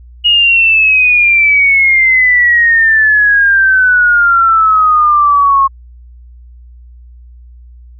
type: exponential sweep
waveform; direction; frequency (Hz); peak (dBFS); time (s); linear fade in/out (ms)
sine; down; 2886 to 1082; -5; 0.24-5.68; 20
effects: added 60 Hz sine -33 dBFS peak until 7.99 s